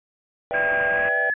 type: chord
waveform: triangle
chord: E minor seventh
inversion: second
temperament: equal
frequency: 493.9 / 587.3 / 659.3 / 784 Hz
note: B4 / D5 / E5 / G5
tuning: 0 / 0 / 0 / 0 cents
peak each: -28 dBFS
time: 0.51-1.3 s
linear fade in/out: 0 ms
type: low-pass noise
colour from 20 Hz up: white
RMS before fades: -34 dBFS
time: 0.53-1.09 s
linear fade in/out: 5 ms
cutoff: 2700 Hz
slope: 96 dB/octave
type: tone with pitch glide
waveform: sine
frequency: 1622 to 1707.6 Hz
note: G#6 to G#6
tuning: -41 to +48 cents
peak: -20 dBFS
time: 0.54-1.34 s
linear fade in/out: 5 ms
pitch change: +89 cents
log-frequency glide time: 0.9-1.18 s
effects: resampled to 8000 Hz